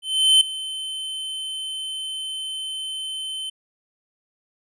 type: tone with ADSR envelope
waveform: square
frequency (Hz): 3073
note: G7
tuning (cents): -35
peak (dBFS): -11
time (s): 0.02-3.5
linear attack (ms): 390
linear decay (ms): 4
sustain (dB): -17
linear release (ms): 8
effects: resampled to 22050 Hz